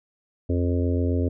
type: harmonic tone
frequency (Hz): 87.5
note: F2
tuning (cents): +4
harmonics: 1 / 3 / 4 / 5 / 6 / 7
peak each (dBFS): -22 / -26 / -32 / -31 / -35 / -37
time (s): 0.49-1.29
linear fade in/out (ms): 10
effects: none